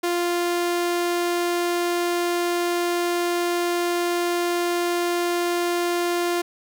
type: tone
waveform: sawtooth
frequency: 348.6 Hz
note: F4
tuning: 3 cents flat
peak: -17 dBFS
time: 0.03-6.42 s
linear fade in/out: 10 ms
effects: none